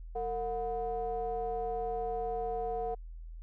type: ring-modulated tone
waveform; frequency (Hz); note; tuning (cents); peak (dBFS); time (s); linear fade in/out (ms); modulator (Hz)
triangle; 135.5; C#3; -39; -27; 0.15-2.95; 10; 592
effects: added 41 Hz sine -42 dBFS peak until 3.42 s